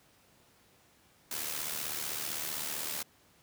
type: noise with amplitude modulation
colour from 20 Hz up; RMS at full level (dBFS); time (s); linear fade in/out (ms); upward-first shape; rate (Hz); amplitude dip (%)
white; -34; 1.31-3.03; 5; sine; 75.7; 60
effects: pink hiss -64 dBFS RMS until 3.42 s + high-pass 80 Hz 12 dB/octave